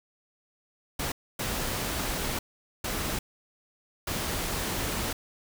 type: noise bursts at uneven times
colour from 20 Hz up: pink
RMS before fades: -31 dBFS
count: 4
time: 0.99-1.12 / 1.39-2.39 / 2.84-3.19 / 4.07-5.13 s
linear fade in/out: 5 ms
effects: none